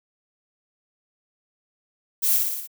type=noise with echo; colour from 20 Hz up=violet; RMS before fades=-21 dBFS; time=2.22-2.38 s; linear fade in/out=20 ms; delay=59 ms; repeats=5; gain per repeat=-3 dB; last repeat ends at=2.675 s; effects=none